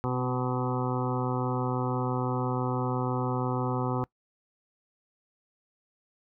harmonic tone with a mistuned harmonic, 126 Hz, B2, 35 cents sharp, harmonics 1 / 2 / 3 / 4 / 6 / 7 / 8 / 9 / 10, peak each -30 / -33 / -35 / -36 / -38 / -38 / -39 / -40 / -40 dBFS, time 0.04-4.04 s, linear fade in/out 0 ms, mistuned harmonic 2, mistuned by +16 cents, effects noise-tail reverb RT60 0.1 s tail -23 dB re dry

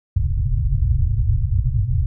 white low-pass noise, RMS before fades -18 dBFS, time 0.16-2.06 s, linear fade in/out 5 ms, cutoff 130 Hz, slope 96 dB/octave, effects none

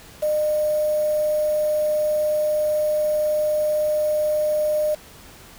sine tone with quantisation, 607 Hz, D#5, 43 cents flat, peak -18 dBFS, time 0.22-4.95 s, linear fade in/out 10 ms, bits 6, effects pink hiss -45 dBFS RMS until 5.58 s

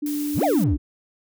sine tone, 293.7 Hz, D4, in tune, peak -23 dBFS, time 0.02-0.77 s, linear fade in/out 10 ms
blue noise, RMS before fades -35 dBFS, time 0.06-0.64 s, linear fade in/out 2 ms
triangle exponential two-way sweep, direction up then down, 52.1 to 830.6 to 52.1 Hz, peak -16 dBFS, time 0.34-0.78 s, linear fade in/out 50 ms, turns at 0.44 s
effects none

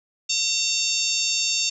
harmonic tone, 910 Hz, A#5, 42 cents flat, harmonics 3 / 4 / 5 / 6 / 7 / 8, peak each -28 / -28 / -28 / -28 / -28 / -28 dBFS, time 0.29-1.7 s, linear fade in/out 10 ms, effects none

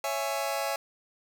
sawtooth chord, C# minor, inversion none, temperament just, 554.4 / 665.2 / 831.5 Hz, C#5 / E5 / G#5, 0 / +16 / +2 cents, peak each -29 dBFS, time 0.04-0.76 s, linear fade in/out 2 ms, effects none

